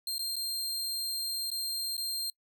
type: tone with dropouts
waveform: sawtooth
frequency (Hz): 4186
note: C8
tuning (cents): 0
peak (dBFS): -29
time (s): 0.07-2.3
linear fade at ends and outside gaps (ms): 2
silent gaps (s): 0.182-0.192 / 0.358-0.364 / 1.503-1.515 / 1.968-1.978
effects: noise-tail reverb RT60 0.1 s tail -25 dB re dry